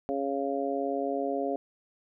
harmonic tone, 138.59 Hz, C#3, in tune, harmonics 2 / 3 / 4 / 5, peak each -33 / -33 / -33 / -33 dBFS, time 0.09-1.56 s, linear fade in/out 0 ms, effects none

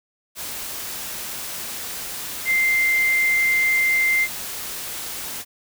sine tone in noise, 2090 Hz, C7, 2 cents flat, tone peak -16 dBFS, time 2.45-4.28 s, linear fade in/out 50 ms, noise white, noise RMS -31 dBFS, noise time 0.35-5.45 s, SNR +12 dB, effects none

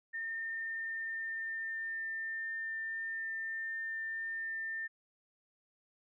sine tone with pitch glide, 1815 to 1800.4 Hz, A#6 to A6, -47 to +39 cents, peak -36 dBFS, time 0.13-4.88 s, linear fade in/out 20 ms, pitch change -14 cents, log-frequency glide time 0.25-1.93 s, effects none

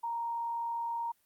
sine tone with frequency modulation, 932.3 Hz, A#5, in tune, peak -32 dBFS, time 0.03-1.12 s, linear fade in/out 10 ms, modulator 40.8 Hz, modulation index 0.21, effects white hiss -72 dBFS RMS until 1.25 s + Opus 32 kbps

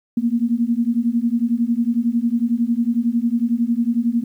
sine beating tone pair, 229.6 / 240.6 Hz, A#3 / B3, -26 / -45 cents, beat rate 11 Hz, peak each -19 dBFS, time 0.17-4.24 s, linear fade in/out 5 ms, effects 9-bit

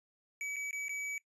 square tone with dropouts, 2283 Hz, D7, 50 cents flat, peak -37 dBFS, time 0.41-1.18 s, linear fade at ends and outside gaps 1 ms, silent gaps 0.56-0.565 / 0.71-0.729 / 0.883-0.893 s, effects noise-tail reverb RT60 0.1 s tail -20 dB re dry + resampled to 24000 Hz

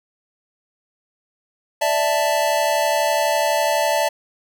square chord, D suspended second, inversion none, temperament equal, 587.3 / 659.3 / 880 Hz, D5 / E5 / A5, 0 / 0 / 0 cents, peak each -22 dBFS, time 1.81-4.09 s, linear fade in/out 10 ms, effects none

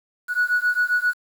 sine beating tone pair, 1463 / 1470.5 Hz, F#6 / F#6, -20 / -11 cents, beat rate 7.5 Hz, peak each -20 dBFS, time 0.28-1.14 s, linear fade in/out 50 ms, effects tanh soft clip ceiling -13 dBFS + 7-bit

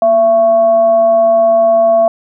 sine tone with frequency modulation, 671 Hz, E5, 31 cents sharp, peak -6 dBFS, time 0.02-2.08 s, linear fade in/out 2 ms, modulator 434 Hz, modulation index 0.24, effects none

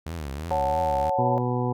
sawtooth tone with vibrato, 75.6 Hz, D#2, 49 cents flat, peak -27 dBFS, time 0.06-1.1 s, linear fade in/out 5 ms, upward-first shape triangle, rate 3 Hz, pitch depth 240 cents each way
sine chord, F# minor, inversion second, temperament equal, 554.4 / 740 / 880 Hz, C#5 / F#5 / A5, 0 / 0 / 0 cents, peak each -26 dBFS, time 0.51-1.38 s, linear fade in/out 0 ms
harmonic tone, 123.47 Hz, B2, in tune, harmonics 1 / 2 / 3 / 4 / 6 / 7 / 8, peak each -26 / -29 / -31 / -32 / -34 / -34 / -35 dBFS, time 1.18-1.73 s, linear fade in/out 10 ms
effects none

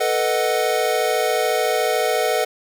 square chord, B dominant seventh, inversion third, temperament equal, 440 / 493.9 / 622.3 / 740 Hz, A4 / B4 / D#5 / F#5, 0 / 0 / 0 / 0 cents, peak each -24 dBFS, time 0-2.45 s, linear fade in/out 10 ms, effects none

